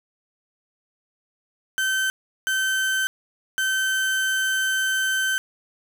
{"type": "tone bursts at uneven times", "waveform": "35% pulse", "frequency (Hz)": 1542, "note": "G6", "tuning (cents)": -29, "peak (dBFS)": -19, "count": 3, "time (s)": [[1.78, 2.1], [2.47, 3.07], [3.58, 5.38]], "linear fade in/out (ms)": 0, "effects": []}